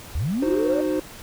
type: linear sweep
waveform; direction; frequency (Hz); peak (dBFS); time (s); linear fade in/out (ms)
sine; up; 55 to 602; -21; 0.15-0.81; 5
type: chord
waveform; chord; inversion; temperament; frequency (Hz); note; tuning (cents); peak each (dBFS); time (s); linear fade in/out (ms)
triangle; C diminished; first; equal with one note detuned; 306.8 / 370 / 523.3; Eb4 / Gb4 / C5; -24 / 0 / 0; -21 / -24 / -24; 0.42-1; 5
effects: tanh soft clip ceiling -12 dBFS + pink hiss -41 dBFS RMS until 1.22 s